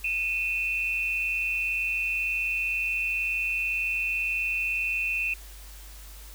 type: tone pair together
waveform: sine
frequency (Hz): 2489 / 2669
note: D#7 / E7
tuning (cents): 0 / +21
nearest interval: minor second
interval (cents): 121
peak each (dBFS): -28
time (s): 0.04-5.34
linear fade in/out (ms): 5
effects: added 50 Hz sine -43 dBFS peak until 6.34 s + white hiss -49 dBFS RMS until 6.34 s